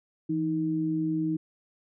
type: tone pair together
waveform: sine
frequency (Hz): 164.81 / 314.7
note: E3 / D#4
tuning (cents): 0 / +20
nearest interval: major seventh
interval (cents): 1120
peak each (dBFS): -31 / -26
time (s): 0.29-1.37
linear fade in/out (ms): 10
effects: none